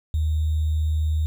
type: tone with sample-and-hold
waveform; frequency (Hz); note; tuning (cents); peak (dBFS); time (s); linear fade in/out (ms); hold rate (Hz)
sine; 77.78; D#2; 0; -19; 0.14-1.26; 0; 3675
effects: none